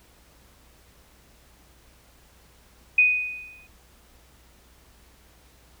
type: tone with exponential decay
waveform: sine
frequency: 2489 Hz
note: D#7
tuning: in tune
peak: -12 dBFS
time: 2.98-3.67 s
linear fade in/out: 5 ms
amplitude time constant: 150 ms
effects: added 60 Hz sine -57 dBFS peak until 5.8 s + pink hiss -57 dBFS RMS until 5.8 s